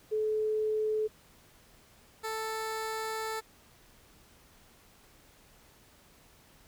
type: tone pair in turn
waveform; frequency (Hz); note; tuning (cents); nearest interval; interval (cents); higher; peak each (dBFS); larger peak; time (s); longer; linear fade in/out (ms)
sine / 15% pulse; 431.3 / 440.9; A4 / A4; -35 / +4; unison; 39; second; -27; neither; 0.11-1.08 / 2.23-3.41; second; 20
effects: pink hiss -60 dBFS RMS until 6.67 s